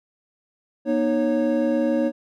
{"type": "tone cluster", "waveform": "triangle", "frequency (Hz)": [241, 308.5, 552], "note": ["B3", "D#4", "C#5"], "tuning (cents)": [-42, -15, -7], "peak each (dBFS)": -21, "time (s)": [0.85, 2.12], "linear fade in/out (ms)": 50, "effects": []}